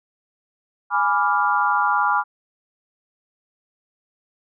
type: chord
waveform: sine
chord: G# diminished seventh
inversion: none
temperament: equal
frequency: 830.6 / 987.8 / 1174.7 / 1396.9 Hz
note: G#5 / B5 / D6 / F6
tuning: 0 / 0 / 0 / 0 cents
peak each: -22 dBFS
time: 0.9-2.24 s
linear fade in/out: 50 ms
effects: none